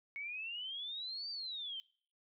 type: exponential two-way sweep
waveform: sine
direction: up then down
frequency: 2202 to 4700 to 3055 Hz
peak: -40 dBFS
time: 0.16-1.8 s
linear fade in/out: 0 ms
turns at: 1.3 s
effects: noise-tail reverb RT60 0.5 s tail -23 dB re dry